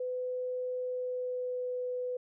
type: tone with pitch glide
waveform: sine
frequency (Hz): 503 to 498.9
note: B4 to B4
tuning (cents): +32 to +17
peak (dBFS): -32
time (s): 0-2.17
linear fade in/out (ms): 5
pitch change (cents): -15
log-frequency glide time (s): 0.78-1.73
effects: none